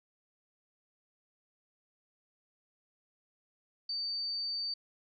sine tone, 4596 Hz, D8, 38 cents flat, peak -33 dBFS, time 3.89-4.74 s, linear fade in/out 5 ms, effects none

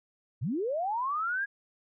sine linear sweep, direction up, 92.5 to 1661.2 Hz, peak -28 dBFS, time 0.41-1.46 s, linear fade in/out 20 ms, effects none

